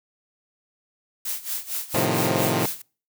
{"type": "noise with tremolo", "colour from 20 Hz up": "blue", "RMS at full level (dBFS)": -27, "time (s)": [1.25, 2.82], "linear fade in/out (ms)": 5, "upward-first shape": "sine", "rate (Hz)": 4.4, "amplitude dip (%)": 85}
{"type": "chord", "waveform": "10% pulse", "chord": "F dominant seventh", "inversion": "first", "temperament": "equal with one note detuned", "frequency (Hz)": [110, 131.57, 155.56, 174.61], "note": ["A2", "C3", "Eb3", "F3"], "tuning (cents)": [0, 10, 0, 0], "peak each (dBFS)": -18, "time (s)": [1.94, 2.66], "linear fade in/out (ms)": 5}
{"effects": ["noise-tail reverb RT60 0.4 s tail -25 dB re dry"]}